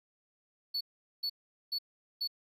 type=tone bursts; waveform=triangle; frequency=4435 Hz; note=C#8; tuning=in tune; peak=-30 dBFS; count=4; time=0.74-2.276 s; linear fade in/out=10 ms; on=69 ms; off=420 ms; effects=none